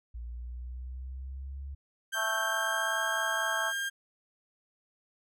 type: exponential sweep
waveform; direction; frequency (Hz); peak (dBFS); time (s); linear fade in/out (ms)
sine; up; 58.1 to 69.7; -37; 0.14-1.75; 10
type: tone with pitch glide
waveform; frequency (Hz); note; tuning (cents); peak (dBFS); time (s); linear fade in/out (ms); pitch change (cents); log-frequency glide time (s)
35% pulse; 1578 to 1603.7; G6 to G6; +11 to +39; -29; 2.12-3.9; 20; +28; 2.36-3.01
type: harmonic tone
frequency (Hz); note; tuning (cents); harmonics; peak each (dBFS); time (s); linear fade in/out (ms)
219.9; A3; -1; 3 / 4 / 5 / 6 / 7; -37 / -37 / -37 / -37 / -37; 2.14-3.73; 50
effects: none